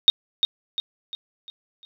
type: tone with echo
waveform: sine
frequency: 3704 Hz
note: A#7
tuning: 12 cents flat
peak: -9 dBFS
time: 0.08-0.1 s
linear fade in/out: 0 ms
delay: 350 ms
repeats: 5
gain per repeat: -7 dB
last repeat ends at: 1.85 s
effects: none